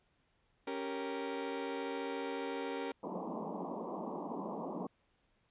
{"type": "chord", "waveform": "30% pulse", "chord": "G diminished", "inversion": "second", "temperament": "equal", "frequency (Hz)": [277.2, 392, 466.2], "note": ["Db4", "G4", "Bb4"], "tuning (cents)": [0, 0, 0], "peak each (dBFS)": [-39, -40, -38], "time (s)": [0.67, 2.92], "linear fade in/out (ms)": 5}
{"type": "band-pass noise", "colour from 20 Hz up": "pink", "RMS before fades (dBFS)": -41, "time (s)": [3.03, 4.87], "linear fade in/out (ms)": 5, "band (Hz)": [170, 1100], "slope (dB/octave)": 96}
{"effects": ["pink hiss -75 dBFS RMS until 5.5 s", "resampled to 8000 Hz"]}